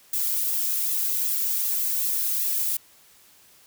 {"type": "noise with flanger", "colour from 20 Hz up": "violet", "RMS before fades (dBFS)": -25, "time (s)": [0.13, 2.77], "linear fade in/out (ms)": 5, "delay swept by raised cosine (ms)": [1.3, 2.21], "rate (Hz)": 2.6, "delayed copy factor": -0.6, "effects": ["white hiss -55 dBFS RMS until 3.66 s"]}